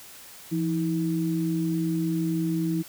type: tone pair together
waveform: sine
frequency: 169.2 / 321.3 Hz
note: E3 / E4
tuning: +45 / -44 cents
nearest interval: major seventh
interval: 1111 cents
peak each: -26 dBFS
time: 0.51-2.83 s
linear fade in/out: 20 ms
effects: white hiss -46 dBFS RMS until 2.88 s